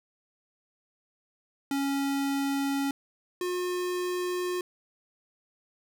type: tone pair in turn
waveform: square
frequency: 277.2 / 359.6 Hz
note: C#4 / F#4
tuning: 0 / -49 cents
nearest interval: perfect fourth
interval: 451 cents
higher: second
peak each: -27 / -29 dBFS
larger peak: first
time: 1.71-2.91 / 3.41-4.61 s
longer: neither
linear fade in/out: 2 ms
effects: none